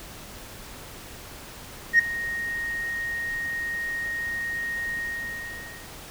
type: tone with ADSR envelope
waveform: sine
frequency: 1864.7 Hz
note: A#6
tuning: in tune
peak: -9 dBFS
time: 1.93-5.9 s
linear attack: 60 ms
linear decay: 8 ms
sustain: -18 dB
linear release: 940 ms
effects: tanh soft clip ceiling -10 dBFS + pink hiss -42 dBFS RMS until 6.1 s